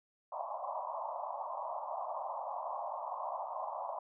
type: band-pass noise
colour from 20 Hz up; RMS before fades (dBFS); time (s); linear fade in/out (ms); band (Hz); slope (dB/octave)
white; -40; 0.32-3.99; 5; 580 to 1100; 96
effects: none